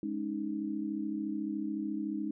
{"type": "chord", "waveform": "sine", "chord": "Ab suspended fourth", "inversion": "none", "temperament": "equal", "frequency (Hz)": [207.7, 277.2, 311.1], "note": ["Ab3", "Db4", "Eb4"], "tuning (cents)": [0, 0, 0], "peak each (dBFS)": [-37, -39, -35], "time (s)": [0.03, 2.31], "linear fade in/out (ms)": 2, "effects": []}